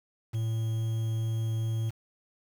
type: tone with quantisation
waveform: triangle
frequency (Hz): 112.2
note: A2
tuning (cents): +34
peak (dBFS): -25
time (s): 0.33-1.91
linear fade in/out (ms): 20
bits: 8
effects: none